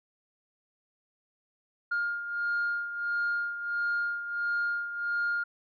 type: beating tone pair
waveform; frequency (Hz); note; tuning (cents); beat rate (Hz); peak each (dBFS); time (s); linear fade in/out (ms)
sine; 1412 / 1413.5; F6 / F6; +19 / +20; 1.5; -28 / -34; 1.91-5.44; 10
effects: tanh soft clip ceiling -23 dBFS